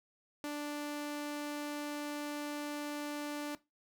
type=tone; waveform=sawtooth; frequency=293.7 Hz; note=D4; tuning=in tune; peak=-33 dBFS; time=0.44-3.55 s; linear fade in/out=0 ms; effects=noise-tail reverb RT60 0.2 s tail -17 dB re dry